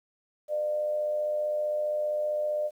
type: tone with amplitude modulation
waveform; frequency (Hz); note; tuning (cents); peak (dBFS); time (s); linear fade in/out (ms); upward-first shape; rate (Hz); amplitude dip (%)
sine; 601; D5; +40; -24; 0.48-2.71; 50; sine; 95.3; 40
effects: 10-bit